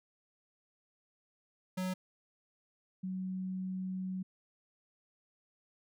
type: tone pair in turn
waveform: square / sine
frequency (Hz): 185 / 186.72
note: F#3 / F#3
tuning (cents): 0 / +16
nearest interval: unison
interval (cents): 16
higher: second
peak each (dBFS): -34 / -35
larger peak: first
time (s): 1.77-1.94 / 3.03-4.23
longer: second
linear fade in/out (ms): 10
effects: none